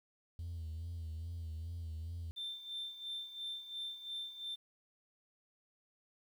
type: tone with vibrato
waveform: triangle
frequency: 82.41 Hz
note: E2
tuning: in tune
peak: -37 dBFS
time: 0.39-2.31 s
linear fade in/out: 0 ms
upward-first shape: sine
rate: 2.4 Hz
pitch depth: 68 cents each way
type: tone with tremolo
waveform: sine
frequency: 3568 Hz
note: A7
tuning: 23 cents sharp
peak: -37 dBFS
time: 2.36-4.56 s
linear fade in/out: 20 ms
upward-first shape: sine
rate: 2.9 Hz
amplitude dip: 75%
effects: tanh soft clip ceiling -36 dBFS + 11-bit